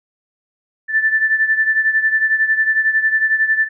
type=beating tone pair; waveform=sine; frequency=1760 / 1771 Hz; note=A6 / A6; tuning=0 / +11 cents; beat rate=11 Hz; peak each=-14 / -19 dBFS; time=0.88-3.69 s; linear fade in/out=50 ms; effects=none